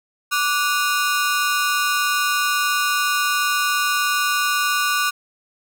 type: ring-modulated tone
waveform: sawtooth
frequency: 1318.5 Hz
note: E6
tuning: in tune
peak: -11 dBFS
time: 0.31-5.11 s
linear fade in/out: 20 ms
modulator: 152 Hz
effects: none